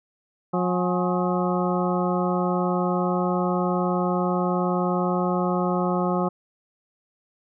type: harmonic tone with a mistuned harmonic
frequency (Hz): 180.1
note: F#3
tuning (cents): -46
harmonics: 1 / 2 / 3 / 4 / 5 / 6 / 7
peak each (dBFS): -24 / -27 / -29 / -30 / -31 / -32 / -32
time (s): 0.53-6.29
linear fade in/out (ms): 10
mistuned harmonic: 5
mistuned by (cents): -120
effects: none